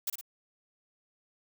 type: noise with echo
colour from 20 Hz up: blue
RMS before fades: -31 dBFS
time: 0.07-0.1 s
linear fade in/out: 5 ms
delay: 56 ms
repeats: 2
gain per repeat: -6 dB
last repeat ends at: 0.212 s
effects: none